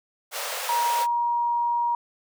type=high-pass noise; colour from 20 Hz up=pink; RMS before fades=-31 dBFS; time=0.31-1.07 s; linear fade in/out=50 ms; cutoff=470 Hz; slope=96 dB/octave
type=tone; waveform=sine; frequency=949 Hz; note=A#5; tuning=31 cents sharp; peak=-21 dBFS; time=0.69-1.95 s; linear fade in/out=2 ms
effects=none